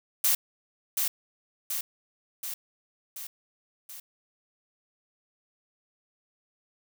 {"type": "noise with echo", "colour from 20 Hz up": "blue", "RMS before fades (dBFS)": -23, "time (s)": [0.24, 0.35], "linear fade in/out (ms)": 5, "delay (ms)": 730, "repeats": 5, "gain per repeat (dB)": -4, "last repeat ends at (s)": 4, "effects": []}